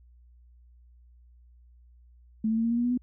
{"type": "tone with pitch steps", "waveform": "sine", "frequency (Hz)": [219.1, 223.1, 227.1, 231.2, 235.4, 239.6, 244, 248.4], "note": ["A3", "A3", "A#3", "A#3", "A#3", "A#3", "B3", "B3"], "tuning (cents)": [-7, 24, -45, -14, 17, 48, -21, 10], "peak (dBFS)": -23, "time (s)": [2.44, 2.976], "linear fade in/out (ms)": 5, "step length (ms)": 67, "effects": ["added 60 Hz sine -53 dBFS peak until 3.02 s"]}